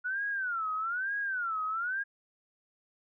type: tone with vibrato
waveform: sine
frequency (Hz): 1443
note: F#6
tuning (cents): -44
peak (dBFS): -30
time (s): 0.04-2.04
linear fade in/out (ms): 20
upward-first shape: sine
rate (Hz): 1.1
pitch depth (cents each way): 230
effects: none